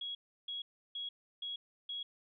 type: tone bursts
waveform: sine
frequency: 3322 Hz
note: G#7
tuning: in tune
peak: -38 dBFS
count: 5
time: 0.01-2.03 s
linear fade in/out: 5 ms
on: 140 ms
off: 330 ms
effects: none